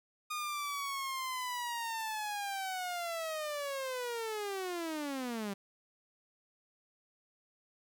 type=linear sweep; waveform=sawtooth; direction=down; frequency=1229 to 193 Hz; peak=-32 dBFS; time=0.3-5.54 s; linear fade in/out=10 ms; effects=none